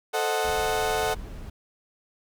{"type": "chord", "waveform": "30% pulse", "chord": "A diminished seventh", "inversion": "none", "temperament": "equal", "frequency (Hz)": [440, 523.3, 622.3, 740], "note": ["A4", "C5", "Eb5", "Gb5"], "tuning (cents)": [0, 0, 0, 0], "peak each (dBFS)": [-25, -31, -29, -25], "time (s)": [0.13, 1.15], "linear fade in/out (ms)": 20}
{"type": "noise", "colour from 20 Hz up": "brown", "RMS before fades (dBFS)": -38, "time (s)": [0.44, 1.5], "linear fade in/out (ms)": 5}
{"effects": []}